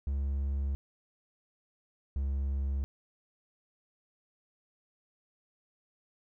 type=tone pair in turn; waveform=triangle; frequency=69.3 / 68.66 Hz; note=C#2 / C#2; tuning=0 / -16 cents; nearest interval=unison; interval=16 cents; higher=first; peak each=-27 dBFS; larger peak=neither; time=0.07-0.75 / 2.16-2.84 s; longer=neither; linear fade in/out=0 ms; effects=none